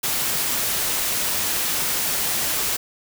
white noise, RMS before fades -23 dBFS, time 0.03-2.77 s, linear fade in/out 10 ms, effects none

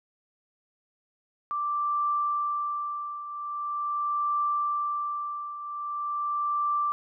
sine tone with tremolo, 1174.7 Hz, D6, in tune, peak -23 dBFS, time 1.51-6.92 s, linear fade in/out 0 ms, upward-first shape triangle, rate 0.43 Hz, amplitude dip 75%, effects none

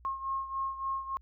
sine beating tone pair, 1076 / 1079.5 Hz, C6 / C#6, +48 / -46 cents, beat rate 3.5 Hz, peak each -33 / -38 dBFS, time 0.05-1.17 s, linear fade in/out 0 ms, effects added 60 Hz sine -54 dBFS peak until 1.21 s

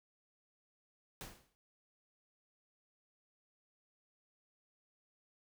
pink noise with exponential decay, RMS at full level -44 dBFS, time 1.21-1.55 s, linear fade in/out 0 ms, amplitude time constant 72 ms, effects none

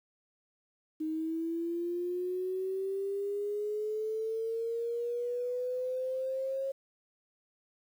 sine linear sweep, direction up, 311.1 to 543 Hz, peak -31 dBFS, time 1-6.72 s, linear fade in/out 10 ms, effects 10-bit

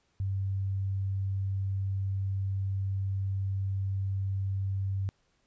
sine tone, 97.1 Hz, G2, 16 cents flat, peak -28 dBFS, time 0.2-5.09 s, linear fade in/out 0 ms, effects pink hiss -72 dBFS RMS until 5.46 s + resampled to 16000 Hz

